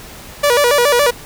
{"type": "tone with vibrato", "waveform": "sawtooth", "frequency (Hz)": 529, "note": "C5", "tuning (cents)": 19, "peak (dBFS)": -6, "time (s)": [0.43, 1.11], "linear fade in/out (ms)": 10, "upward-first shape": "square", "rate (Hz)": 7.1, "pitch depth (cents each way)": 160, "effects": ["pink hiss -35 dBFS RMS until 1.25 s"]}